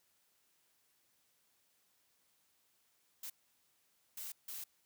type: noise bursts at uneven times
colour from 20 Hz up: blue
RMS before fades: -45 dBFS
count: 3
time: 3.23-3.3 / 4.17-4.32 / 4.48-4.64 s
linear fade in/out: 5 ms
effects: white hiss -75 dBFS RMS until 4.85 s + high-pass 60 Hz 12 dB/octave